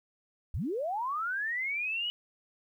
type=linear sweep; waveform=sine; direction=up; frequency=48.1 to 2965 Hz; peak=-30 dBFS; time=0.54-2.1 s; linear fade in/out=0 ms; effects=11-bit